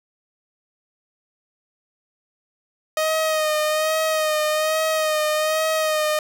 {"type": "tone with vibrato", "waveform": "sawtooth", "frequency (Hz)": 622.3, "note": "D#5", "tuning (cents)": 0, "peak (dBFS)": -15, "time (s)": [2.97, 6.19], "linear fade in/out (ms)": 2, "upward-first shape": "sine", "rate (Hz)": 1.2, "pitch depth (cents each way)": 33, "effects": []}